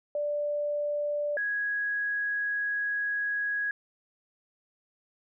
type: tone pair in turn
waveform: sine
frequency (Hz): 587.3 / 1661.1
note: D5 / G#6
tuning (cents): 0 / 0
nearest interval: octave + tritone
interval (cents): 1800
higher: second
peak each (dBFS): -27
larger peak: neither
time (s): 0.15-1.37 / 1.37-3.71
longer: second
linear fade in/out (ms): 2
effects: none